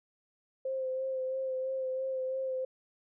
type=tone with vibrato; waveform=sine; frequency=523.3 Hz; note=C5; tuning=in tune; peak=-31 dBFS; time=0.65-2.65 s; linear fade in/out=5 ms; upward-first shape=sine; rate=3 Hz; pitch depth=22 cents each way; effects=none